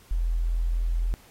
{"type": "tone", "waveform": "sine", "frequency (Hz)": 41.97, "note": "E1", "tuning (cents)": 32, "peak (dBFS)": -22, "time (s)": [0.11, 1.14], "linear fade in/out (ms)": 0, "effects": ["pink hiss -55 dBFS RMS until 1.3 s", "AAC 48 kbps"]}